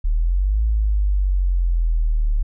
sine exponential two-way sweep, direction up then down, 36.28 to 55 to 36.28 Hz, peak -15 dBFS, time 0.04-2.43 s, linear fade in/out 10 ms, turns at 0.63 s, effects none

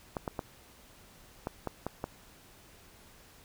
clicks, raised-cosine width 1 ms, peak -19 dBFS, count 7, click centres 0.168 / 0.278 / 0.392 / 1.471 / 1.673 / 1.866 / 2.041 s, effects pink hiss -57 dBFS RMS until 3.44 s

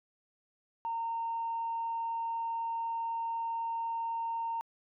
sine tone, 918 Hz, A#5, 27 cents flat, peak -31 dBFS, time 0.85-4.61 s, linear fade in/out 0 ms, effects tanh soft clip ceiling -27 dBFS

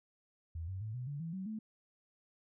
sine tone with pitch steps, 82.41 / 94.66 / 108.74 / 124.91 / 143.48 / 164.82 / 189.33 / 217.5 Hz, E2 / F#2 / A2 / B2 / D3 / E3 / F#3 / A3, 0 / +40 / -20 / +20 / -40 / 0 / +40 / -20 cents, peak -38 dBFS, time 0.55-1.59 s, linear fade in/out 5 ms, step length 130 ms, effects none

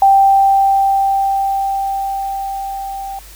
sine tone with level ramp, 784 Hz, G5, in tune, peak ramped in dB -5 to -23 dBFS, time 0.02-3.19 s, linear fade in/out 2 ms, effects added 50 Hz sine -38 dBFS peak until 3.35 s + white hiss -40 dBFS RMS until 3.35 s

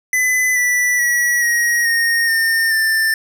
square tone with pitch steps, 2010 / 1969.8 / 1930.3 / 1891.7 / 1853.9 / 1816.8 / 1780.4 Hz, B6 / B6 / B6 / A#6 / A#6 / A#6 / A6, +30 / -5 / -40 / +25 / -10 / -45 / +20 cents, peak -14 dBFS, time 0.13-3.14 s, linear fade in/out 2 ms, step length 430 ms, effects none

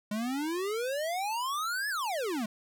square exponential two-way sweep, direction up then down, 204.5 to 1753 to 204.5 Hz, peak -31 dBFS, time 0.11-2.46 s, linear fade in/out 5 ms, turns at 1.89 s, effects none

